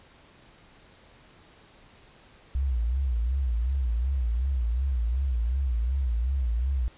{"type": "tone with vibrato", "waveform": "sine", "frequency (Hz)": 62.2, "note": "B1", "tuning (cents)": 13, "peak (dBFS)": -23, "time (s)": [2.55, 6.88], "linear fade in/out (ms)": 0, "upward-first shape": "sine", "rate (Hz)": 2.7, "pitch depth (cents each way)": 170, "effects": ["pink hiss -55 dBFS RMS until 6.97 s", "resampled to 8000 Hz"]}